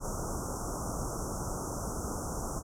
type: band-stop noise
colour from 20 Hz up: pink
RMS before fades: -35 dBFS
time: 0-2.63 s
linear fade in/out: 50 ms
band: 1400 to 5600 Hz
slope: 96 dB/octave
effects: low-pass 9000 Hz 12 dB/octave